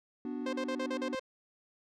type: chord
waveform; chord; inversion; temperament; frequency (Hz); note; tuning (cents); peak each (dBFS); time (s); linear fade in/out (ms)
triangle; B minor; none; equal; 246.9 / 293.7 / 370; B3 / D4 / F#4; 0 / 0 / 0; -36 / -37 / -42; 0.25-1.15; 2
type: tone bursts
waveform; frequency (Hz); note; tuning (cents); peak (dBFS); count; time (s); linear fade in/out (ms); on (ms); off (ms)
sawtooth; 524; C5; +2; -30; 7; 0.46-1.196; 5; 70; 41
effects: low-pass 5000 Hz 12 dB/octave